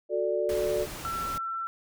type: chord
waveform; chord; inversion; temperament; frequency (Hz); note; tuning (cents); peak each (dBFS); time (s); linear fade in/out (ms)
sine; D major; first; just; 367.1 / 440.5 / 587.3; F#4 / A4 / D5; -14 / +2 / 0; -30 / -30 / -28; 0.09-0.87; 50
type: noise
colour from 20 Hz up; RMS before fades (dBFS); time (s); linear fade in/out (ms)
pink; -39; 0.49-1.38; 2
type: tone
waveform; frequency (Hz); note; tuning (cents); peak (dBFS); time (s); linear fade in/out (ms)
sine; 1343; E6; +32; -30; 1.05-1.67; 0
effects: none